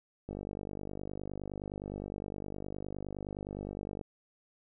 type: click train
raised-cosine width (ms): 2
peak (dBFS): -26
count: 186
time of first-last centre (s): 0.29-4.012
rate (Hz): 49.7
effects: none